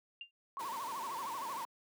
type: tone with exponential decay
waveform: sine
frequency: 2794 Hz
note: F7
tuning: in tune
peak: -39 dBFS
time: 0.21-0.31 s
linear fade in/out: 2 ms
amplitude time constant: 21 ms
type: tone with vibrato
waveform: sine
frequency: 1006 Hz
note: B5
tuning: 32 cents sharp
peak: -38 dBFS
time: 0.57-1.65 s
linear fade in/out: 0 ms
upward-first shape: sine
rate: 13 Hz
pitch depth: 200 cents each way
type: noise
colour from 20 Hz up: pink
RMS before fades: -47 dBFS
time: 0.59-1.65 s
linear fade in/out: 10 ms
effects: high-pass 300 Hz 12 dB/octave